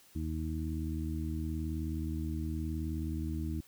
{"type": "harmonic tone", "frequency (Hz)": 79.1, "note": "D#2", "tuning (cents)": 29, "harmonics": [1, 2, 3, 4], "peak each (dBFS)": [-35, -41, -41, -40], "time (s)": [0.15, 3.61], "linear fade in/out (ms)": 10, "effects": ["white hiss -61 dBFS RMS until 3.67 s"]}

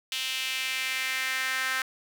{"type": "tone with high-pass filter sweep", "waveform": "sawtooth", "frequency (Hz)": 261.3, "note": "C4", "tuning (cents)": -2, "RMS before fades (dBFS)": -30, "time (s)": [0.12, 1.82], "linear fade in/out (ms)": 2, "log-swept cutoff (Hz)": [3000, 1600], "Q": 2.8, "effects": []}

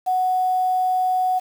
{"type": "tone with quantisation", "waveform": "sine", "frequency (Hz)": 740, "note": "F#5", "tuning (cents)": 0, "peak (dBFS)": -17, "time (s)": [0.06, 1.4], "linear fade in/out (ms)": 20, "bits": 7, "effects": []}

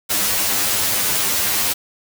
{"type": "noise with comb filter", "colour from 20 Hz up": "white", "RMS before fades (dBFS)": -19, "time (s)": [0.09, 1.74], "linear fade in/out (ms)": 20, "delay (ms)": 10, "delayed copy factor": 0.9, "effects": []}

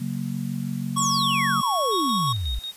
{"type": "chord", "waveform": "sine", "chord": "F# major", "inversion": "second", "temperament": "just", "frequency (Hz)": [138.75, 185, 231.2], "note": ["C#3", "F#3", "A#3"], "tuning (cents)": [2, 0, -14], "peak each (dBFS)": [-30, -30, -30], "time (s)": [0, 1.62], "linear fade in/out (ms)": 10}
{"type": "tone", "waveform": "square", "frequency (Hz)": 1108.7, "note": "C#6", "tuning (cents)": 0, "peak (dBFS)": -23, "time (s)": [0.96, 2.33], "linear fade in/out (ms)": 10}
{"type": "exponential sweep", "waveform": "sine", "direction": "down", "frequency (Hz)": [8300, 51.3], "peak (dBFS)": -24, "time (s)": [0.98, 2.59], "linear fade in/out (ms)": 0}
{"type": "tone with tremolo", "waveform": "sine", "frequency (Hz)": 3729, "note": "A#7", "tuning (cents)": 0, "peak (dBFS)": -29, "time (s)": [1.91, 2.72], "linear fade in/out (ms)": 20, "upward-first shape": "square", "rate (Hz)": 5.5, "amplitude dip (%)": 70}
{"effects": ["white hiss -47 dBFS RMS until 2.76 s", "resampled to 32000 Hz"]}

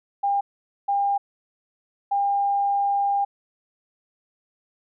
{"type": "tone bursts at uneven times", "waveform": "sine", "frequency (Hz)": 802, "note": "G5", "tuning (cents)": 39, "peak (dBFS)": -19, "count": 3, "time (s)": [[0.23, 0.41], [0.88, 1.18], [2.11, 3.25]], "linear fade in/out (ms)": 10, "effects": []}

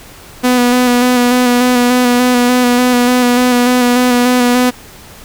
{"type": "tone with vibrato", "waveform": "sawtooth", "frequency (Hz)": 246.9, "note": "B3", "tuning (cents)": 0, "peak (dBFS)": -4, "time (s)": [0.43, 4.71], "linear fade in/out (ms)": 20, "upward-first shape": "square", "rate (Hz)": 3.4, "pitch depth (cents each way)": 20, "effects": ["pink hiss -36 dBFS RMS until 5.24 s"]}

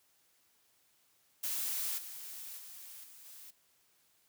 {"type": "noise with level steps", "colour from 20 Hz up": "blue", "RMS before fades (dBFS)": [-36, -46, -50, -55, -52], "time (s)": [1.43, 3.51], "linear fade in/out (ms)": 10, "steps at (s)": [1.97, 2.57, 3.03, 3.24], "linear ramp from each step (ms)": 20, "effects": ["white hiss -71 dBFS RMS until 4.28 s", "high-pass 60 Hz 12 dB/octave"]}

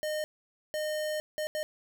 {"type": "tone bursts at uneven times", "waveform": "square", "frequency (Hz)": 612, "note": "D#5", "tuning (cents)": -29, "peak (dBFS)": -31, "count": 4, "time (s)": [[0.03, 0.24], [0.74, 1.2], [1.38, 1.47], [1.55, 1.63]], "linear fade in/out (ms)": 0, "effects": []}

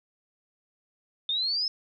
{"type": "exponential sweep", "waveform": "sine", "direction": "up", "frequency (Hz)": [3573, 5270], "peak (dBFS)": -25, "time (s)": [1.29, 1.68], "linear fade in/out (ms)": 2, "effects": []}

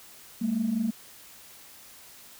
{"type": "tone pair together", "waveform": "sine", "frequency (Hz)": [202.9, 227.8], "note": ["G#3", "A#3"], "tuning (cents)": [-40, -40], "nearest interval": "major second", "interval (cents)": 200, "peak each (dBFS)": [-29, -25], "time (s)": [0.41, 0.91], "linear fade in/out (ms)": 10, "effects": ["tanh soft clip ceiling -18 dBFS", "white hiss -50 dBFS RMS until 2.39 s"]}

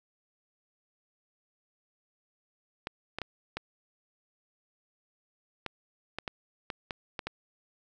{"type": "clicks", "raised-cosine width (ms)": 0.3, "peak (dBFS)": -18, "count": 11, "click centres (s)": [2.871, 3.186, 3.217, 3.57, 5.663, 6.186, 6.278, 6.702, 6.908, 7.192, 7.27], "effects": []}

